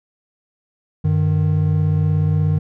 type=tone pair together; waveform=triangle; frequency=96.5 / 153.18 Hz; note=G2 / D#3; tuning=-27 / -27 cents; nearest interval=minor sixth; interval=800 cents; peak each=-16 / -14 dBFS; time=1.04-2.59 s; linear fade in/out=10 ms; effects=none